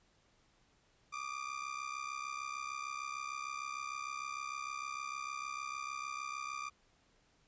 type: ring-modulated tone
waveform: 30% pulse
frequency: 1192 Hz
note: D6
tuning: 25 cents sharp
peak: -34 dBFS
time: 1.12-6.7 s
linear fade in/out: 20 ms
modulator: 33.3 Hz
effects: pink hiss -71 dBFS RMS until 7.47 s + resampled to 16000 Hz